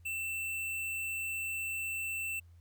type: tone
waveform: square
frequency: 2676 Hz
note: E7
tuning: 25 cents sharp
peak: -35 dBFS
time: 0.05-2.4 s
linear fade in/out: 10 ms
effects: added 85 Hz sine -54 dBFS peak until 2.6 s + pink hiss -75 dBFS RMS until 2.6 s